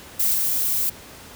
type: noise with level steps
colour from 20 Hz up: violet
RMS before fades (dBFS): -20 / -22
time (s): 0.19-0.9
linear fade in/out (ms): 10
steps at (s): 0.34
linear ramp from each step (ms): 20
effects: pink hiss -42 dBFS RMS until 1.35 s + high-pass 60 Hz 12 dB/octave